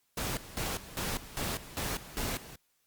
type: noise with tremolo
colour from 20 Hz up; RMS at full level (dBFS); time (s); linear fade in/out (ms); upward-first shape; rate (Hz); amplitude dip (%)
pink; -34; 0.17-2.56; 5; square; 2.5; 80
effects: white hiss -74 dBFS RMS until 2.86 s + Opus 48 kbps